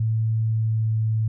sine tone with pitch glide, 111.2 to 110.24 Hz, A2 to A2, +19 to +4 cents, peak -19 dBFS, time 0-1.28 s, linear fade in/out 5 ms, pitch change -15 cents, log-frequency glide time 0.44-1 s, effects none

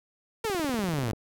sawtooth exponential sweep, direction down, 468.3 to 103.83 Hz, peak -23 dBFS, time 0.44-1.12 s, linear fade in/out 5 ms
click train, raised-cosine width 2 ms, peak -24 dBFS, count 15, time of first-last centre 0.45-1.133 s, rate 20.5 Hz
effects none

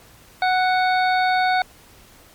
harmonic tone, 740 Hz, F#5, in tune, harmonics 1 / 2 / 3 / 5 / 6, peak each -17 / -23 / -27 / -31 / -33 dBFS, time 0.42-1.62 s, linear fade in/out 2 ms, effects pink hiss -49 dBFS RMS until 2.34 s + MP3 96 kbps

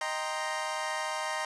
25% pulse chord, C minor seventh, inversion first, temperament equal, 622.3 / 784 / 932.3 / 1046.5 Hz, Eb5 / G5 / Bb5 / C6, 0 / 0 / 0 / 0 cents, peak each -33 / -35 / -32 / -34 dBFS, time 0.01-1.45 s, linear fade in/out 2 ms, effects resampled to 22050 Hz + 10-bit

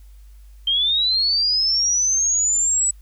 sine linear sweep, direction up, 3136 to 7902 Hz, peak -16 dBFS, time 0.67-2.91 s, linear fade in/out 5 ms, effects added 50 Hz sine -41 dBFS peak until 3.01 s + white hiss -61 dBFS RMS until 3.01 s

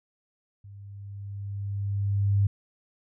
sine tone with level ramp, 100 Hz, G2, 35 cents sharp, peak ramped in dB -43 to -18 dBFS, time 0.64-2.47 s, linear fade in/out 5 ms, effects none

